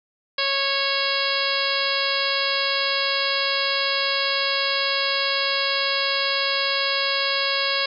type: harmonic tone with a mistuned harmonic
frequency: 551 Hz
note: C#5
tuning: 11 cents flat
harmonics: 1 / 2 / 3 / 4 / 5 / 6 / 7 / 8 / 9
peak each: -29 / -29 / -29 / -29 / -29 / -29 / -29 / -29 / -29 dBFS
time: 0.38-7.86 s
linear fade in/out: 5 ms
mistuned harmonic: 7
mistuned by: +42 cents
effects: none